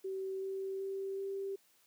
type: tone with pitch steps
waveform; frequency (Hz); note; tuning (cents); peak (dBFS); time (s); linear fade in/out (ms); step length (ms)
sine; 383 / 385.9 / 388.8 / 391.7; G4 / G4 / G4 / G4; -40 / -27 / -14 / -1; -36; 0.04-1.56; 10; 380
effects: white hiss -69 dBFS RMS until 1.86 s + high-pass 150 Hz 12 dB/octave